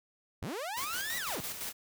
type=linear two-way sweep; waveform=sawtooth; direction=up then down; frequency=55.4 to 2000 to 55.4 Hz; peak=-32 dBFS; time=0.42-1.41 s; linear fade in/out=5 ms; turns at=1.17 s
type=noise with tremolo; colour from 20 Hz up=white; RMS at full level=-38 dBFS; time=0.76-1.73 s; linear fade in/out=20 ms; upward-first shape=square; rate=5.9 Hz; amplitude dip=45%
effects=none